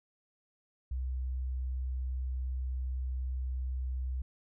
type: tone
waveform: sine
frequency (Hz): 64.1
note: C2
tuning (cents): -35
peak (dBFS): -31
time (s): 0.91-4.22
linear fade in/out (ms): 5
effects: tanh soft clip ceiling -27 dBFS